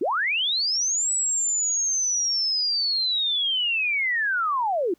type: linear two-way sweep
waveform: sine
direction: up then down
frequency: 276.8 to 7902 to 316.2 Hz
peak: -21 dBFS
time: 0.01-4.94 s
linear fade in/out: 5 ms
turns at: 1.12 s
effects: pink hiss -65 dBFS RMS until 4.98 s + high-pass 60 Hz 12 dB/octave